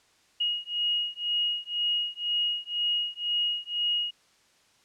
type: beating tone pair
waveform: sine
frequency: 2880 / 2882 Hz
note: F#7 / F#7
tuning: -47 / -46 cents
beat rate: 2 Hz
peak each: -29 dBFS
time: 0.4-4.11 s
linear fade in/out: 10 ms
effects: white hiss -63 dBFS RMS until 4.84 s + low-pass 7000 Hz 12 dB/octave